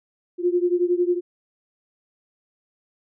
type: beating tone pair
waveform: sine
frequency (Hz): 350 / 361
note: F4 / F#4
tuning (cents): +4 / -43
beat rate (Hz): 11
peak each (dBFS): -20 / -22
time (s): 0.38-1.21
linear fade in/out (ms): 50
effects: none